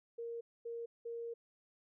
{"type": "tone bursts at uneven times", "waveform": "sine", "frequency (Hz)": 466.2, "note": "A#4", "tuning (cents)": 0, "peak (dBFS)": -40, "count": 3, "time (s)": [[0.18, 0.41], [0.65, 0.86], [1.05, 1.34]], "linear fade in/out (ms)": 10, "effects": []}